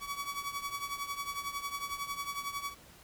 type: tone with tremolo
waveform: sawtooth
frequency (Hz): 1134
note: C#6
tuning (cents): +39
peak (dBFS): -29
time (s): 0-2.75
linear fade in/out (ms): 50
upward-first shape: triangle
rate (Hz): 11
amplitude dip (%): 80
effects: pink hiss -56 dBFS RMS until 3.03 s